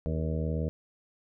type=harmonic tone with a mistuned harmonic; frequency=79 Hz; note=D#2; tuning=27 cents sharp; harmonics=1 / 2 / 3 / 4 / 5 / 6 / 7 / 8; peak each=-31 / -32 / -38 / -42 / -45 / -38 / -42 / -44 dBFS; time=0.06-0.69 s; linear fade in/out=0 ms; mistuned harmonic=5; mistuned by=+55 cents; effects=none